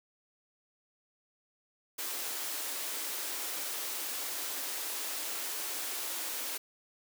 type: high-pass noise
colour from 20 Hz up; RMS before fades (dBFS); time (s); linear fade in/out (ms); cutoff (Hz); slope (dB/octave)
white; -37; 1.98-6.58; 10; 260; 96
effects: none